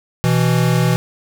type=tone pair together; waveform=square; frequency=124.33 / 164.81 Hz; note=B2 / E3; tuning=+12 / 0 cents; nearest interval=perfect fourth; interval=488 cents; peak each=-16 dBFS; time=0.24-0.96 s; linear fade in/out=0 ms; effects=7-bit